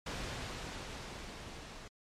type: noise with level ramp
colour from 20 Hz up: pink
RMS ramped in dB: -39 to -49 dBFS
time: 0.06-1.88 s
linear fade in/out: 5 ms
effects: low-pass 6000 Hz 12 dB/octave + MP3 64 kbps